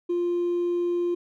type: tone with hard clipping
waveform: triangle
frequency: 349.2 Hz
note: F4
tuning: in tune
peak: -22 dBFS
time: 0.09-1.15 s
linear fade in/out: 10 ms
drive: 2 dB
effects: none